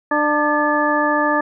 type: harmonic tone with a mistuned harmonic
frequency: 297.7 Hz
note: D4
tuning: 24 cents sharp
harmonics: 1 / 2 / 3 / 4 / 6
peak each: -21 / -21 / -21 / -21 / -21 dBFS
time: 0.11-1.41 s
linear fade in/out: 5 ms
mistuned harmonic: 6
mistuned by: -60 cents
effects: none